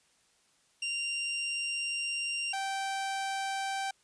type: tone pair in turn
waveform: sawtooth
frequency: 2777 / 779.3 Hz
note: F7 / G5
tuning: -10 / -10 cents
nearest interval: octave + minor seventh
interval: 2200 cents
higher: first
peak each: -28 dBFS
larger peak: neither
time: 0.82-2.53 / 2.53-3.91 s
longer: first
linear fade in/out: 5 ms
effects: white hiss -68 dBFS RMS until 4.03 s + resampled to 22050 Hz